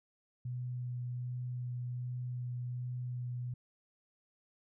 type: tone with vibrato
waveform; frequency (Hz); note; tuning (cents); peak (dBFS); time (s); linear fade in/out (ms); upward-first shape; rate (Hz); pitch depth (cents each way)
sine; 123.7; B2; +3; -36; 0.45-3.54; 5; sine; 1.3; 10
effects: none